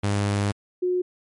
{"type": "tone pair in turn", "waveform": ["sawtooth", "sine"], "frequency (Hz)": [101.6, 362.1], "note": ["G#2", "F#4"], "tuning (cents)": [-38, -37], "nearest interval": "octave + minor seventh", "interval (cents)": 2201, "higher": "second", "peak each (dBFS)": [-17, -20], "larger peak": "first", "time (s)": [[0.03, 0.52], [0.82, 1.02]], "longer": "first", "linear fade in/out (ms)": 10, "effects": ["MP3 48 kbps"]}